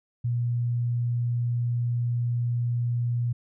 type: tone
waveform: sine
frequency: 120 Hz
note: B2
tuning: 49 cents flat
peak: -23 dBFS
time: 0.24-3.33 s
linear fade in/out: 10 ms
effects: none